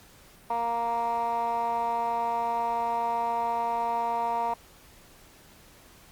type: tone with band-pass filter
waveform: 15% pulse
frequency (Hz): 233.6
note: A#3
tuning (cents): +4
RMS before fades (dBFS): -28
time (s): 0.5-4.54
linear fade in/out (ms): 5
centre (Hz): 880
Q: 4.9
effects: pink hiss -54 dBFS RMS until 6.11 s + Opus 48 kbps